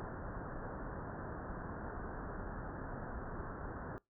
pink low-pass noise, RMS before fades -44 dBFS, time 0-3.98 s, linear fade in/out 0 ms, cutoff 1700 Hz, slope 96 dB/octave, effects noise-tail reverb RT60 0.2 s tail -24 dB re dry

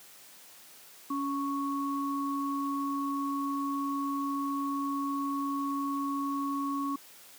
sine tone pair together, 280 / 1108.7 Hz, C#4 / C#6, +18 / 0 cents, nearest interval 2 octaves, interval 2382 cents, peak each -31 / -33 dBFS, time 1.1-6.96 s, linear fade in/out 5 ms, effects white hiss -53 dBFS RMS until 7.38 s + high-pass 150 Hz 12 dB/octave

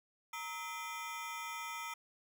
25% pulse ring-modulated tone, 1108.7 Hz, C#6, in tune, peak -34 dBFS, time 0.33-1.94 s, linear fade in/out 5 ms, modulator 179 Hz, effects none

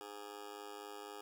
20% pulse tone with amplitude modulation, 411.9 Hz, G#4, 14 cents flat, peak -38 dBFS, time 0.01-1.21 s, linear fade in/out 0 ms, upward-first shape sine, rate 104 Hz, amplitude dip 95%, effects none

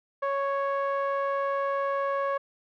sawtooth tone with low-pass filter, 554.4 Hz, C#5, in tune, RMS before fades -28 dBFS, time 0.22-2.38 s, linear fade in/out 10 ms, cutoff 1300 Hz, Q 2, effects none

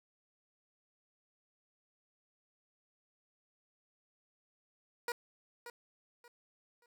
15% pulse tone with echo, 478.6 Hz, A#4, 46 cents sharp, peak -28 dBFS, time 5.08-5.12 s, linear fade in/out 2 ms, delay 580 ms, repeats 3, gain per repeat -11 dB, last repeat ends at 6.86 s, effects none

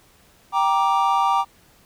triangle chord, G minor, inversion none, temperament just, 784 / 940.8 / 1176 Hz, G5 / Bb5 / D6, 0 / +16 / +2 cents, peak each -19 dBFS, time 0.52-1.45 s, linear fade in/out 50 ms, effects pink hiss -55 dBFS RMS until 1.85 s

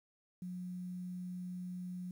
sine tone, 180.5 Hz, F#3, 43 cents flat, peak -40 dBFS, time 0.42-2.11 s, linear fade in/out 2 ms, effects 11-bit

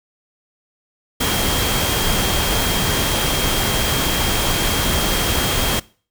sine tone in noise, 3228 Hz, G#7, 50 cents flat, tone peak -25 dBFS, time 1.2-5.8 s, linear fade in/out 10 ms, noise pink, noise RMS -19 dBFS, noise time 1.2-5.8 s, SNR -9 dB, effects noise-tail reverb RT60 0.4 s tail -22 dB re dry

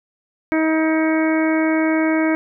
harmonic tone, 317.3 Hz, D#4, 34 cents sharp, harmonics 1 / 2 / 3 / 4 / 5 / 6 / 7, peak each -16 / -23 / -29 / -31 / -28 / -31 / -27 dBFS, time 0.52-2.35 s, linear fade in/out 0 ms, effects none

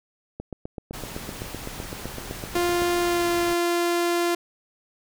click train, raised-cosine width 2 ms, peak -19 dBFS, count 20, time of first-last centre 0.4-2.82 s, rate 7.85 Hz
pink noise, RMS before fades -37 dBFS, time 0.93-3.54 s, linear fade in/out 10 ms
sawtooth tone with pitch glide, 349.5 to 345.7 Hz, F4 to F4, +1 to -18 cents, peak -17 dBFS, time 2.55-4.35 s, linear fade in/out 5 ms, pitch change -19 cents, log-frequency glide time 3-3.28 s
effects none

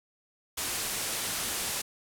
white low-pass noise, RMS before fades -33 dBFS, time 0.57-1.82 s, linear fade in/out 10 ms, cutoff 12000 Hz, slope 24 dB/octave, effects none

